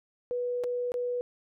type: tone with dropouts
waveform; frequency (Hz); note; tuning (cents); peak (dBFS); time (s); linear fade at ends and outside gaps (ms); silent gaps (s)
sine; 490; B4; -14; -28; 0.31-1.21; 0; 0.637-0.641 / 0.919-0.941
effects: none